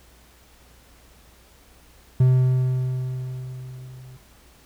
triangle tone with level ramp, 128.2 Hz, C3, 35 cents flat, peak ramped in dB -10 to -39 dBFS, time 2.2-4.17 s, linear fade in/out 5 ms, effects added 60 Hz sine -54 dBFS peak until 4.65 s + pink hiss -54 dBFS RMS until 4.65 s

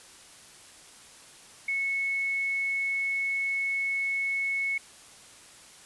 sine tone, 2200 Hz, C#7, 14 cents flat, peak -26 dBFS, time 1.68-4.78 s, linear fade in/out 5 ms, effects white hiss -51 dBFS RMS until 5.85 s + resampled to 24000 Hz

